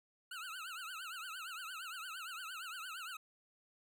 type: tone with vibrato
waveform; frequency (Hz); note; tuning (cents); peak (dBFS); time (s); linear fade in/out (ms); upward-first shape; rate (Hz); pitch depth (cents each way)
25% pulse; 1396.9; F6; 0; -40; 0.31-3.17; 5; triangle; 8.7; 200
effects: none